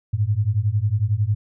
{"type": "beating tone pair", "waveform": "sine", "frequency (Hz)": [99.2, 110.2], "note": ["G2", "A2"], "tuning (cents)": [21, 3], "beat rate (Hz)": 11, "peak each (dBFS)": [-21, -20], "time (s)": [0.13, 1.35], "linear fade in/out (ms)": 10, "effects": []}